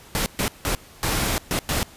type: noise bursts at uneven times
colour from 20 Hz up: pink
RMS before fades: -23 dBFS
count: 6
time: 0.15-0.26 / 0.39-0.48 / 0.65-0.75 / 1.03-1.38 / 1.51-1.59 / 1.69-1.83 s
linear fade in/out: 0 ms
effects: pink hiss -47 dBFS RMS until 1.96 s + resampled to 32000 Hz